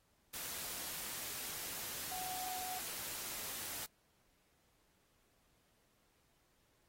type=tone in noise; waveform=sine; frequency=740 Hz; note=F#5; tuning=in tune; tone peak=-43 dBFS; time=2.11-2.79 s; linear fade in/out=10 ms; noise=white; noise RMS=-44 dBFS; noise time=0.33-3.86 s; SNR=-2 dB; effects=pink hiss -75 dBFS RMS until 6.88 s + AAC 48 kbps